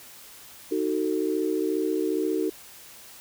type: chord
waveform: sine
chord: D# diminished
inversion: none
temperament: just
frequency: 311.1 / 373.4 / 448 Hz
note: D#4 / F#4 / A4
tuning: 0 / +16 / +31 cents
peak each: -27 / -27 / -29 dBFS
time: 0.71-2.5 s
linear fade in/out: 10 ms
effects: white hiss -47 dBFS RMS until 3.2 s